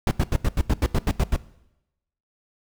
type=noise bursts; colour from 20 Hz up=brown; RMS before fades=-19 dBFS; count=11; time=0.07-1.362 s; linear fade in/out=2 ms; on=42 ms; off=83 ms; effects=noise-tail reverb RT60 0.9 s tail -19 dB re dry